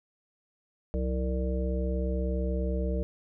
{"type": "harmonic tone with a mistuned harmonic", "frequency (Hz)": 65.41, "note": "C2", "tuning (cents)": 0, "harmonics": [1, 3, 5, 7, 9], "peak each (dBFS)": [-28, -34, -39, -36, -38], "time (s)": [0.94, 3.03], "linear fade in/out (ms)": 0, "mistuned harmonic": 3, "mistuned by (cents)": -130, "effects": []}